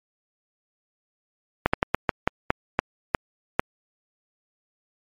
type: slowing click train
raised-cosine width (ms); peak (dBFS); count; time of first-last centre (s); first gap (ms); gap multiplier
0.5; -3; 10; 1.66-3.595; 75; 1.25
effects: MP3 64 kbps